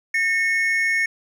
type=tone pair together; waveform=triangle; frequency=1820 / 2193 Hz; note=A#6 / C#7; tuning=-42 / -19 cents; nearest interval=minor third; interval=323 cents; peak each=-19 dBFS; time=0.14-1.06 s; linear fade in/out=5 ms; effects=none